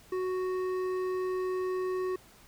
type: tone with hard clipping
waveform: triangle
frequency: 370 Hz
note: F#4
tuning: in tune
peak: -31 dBFS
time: 0.12-2.16 s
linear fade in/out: 5 ms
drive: 13 dB
effects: pink hiss -57 dBFS RMS until 2.47 s